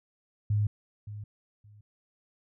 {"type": "tone with echo", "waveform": "sine", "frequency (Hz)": 104.5, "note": "G#2", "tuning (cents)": 11, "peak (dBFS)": -23, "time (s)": [0.5, 0.67], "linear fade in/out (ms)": 5, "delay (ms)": 570, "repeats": 2, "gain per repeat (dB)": -14, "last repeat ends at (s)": 1.81, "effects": []}